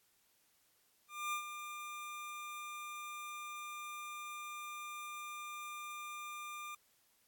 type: tone with ADSR envelope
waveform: 25% pulse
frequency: 1200 Hz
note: D6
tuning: 37 cents sharp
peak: -31 dBFS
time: 1.08-6.75 s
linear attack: 250 ms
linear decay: 90 ms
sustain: -9 dB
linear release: 5 ms
effects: white hiss -73 dBFS RMS until 7.27 s + AAC 64 kbps